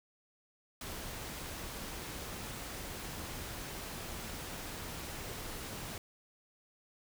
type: noise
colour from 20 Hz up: pink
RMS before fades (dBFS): -43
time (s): 0.81-5.98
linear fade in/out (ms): 2
effects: none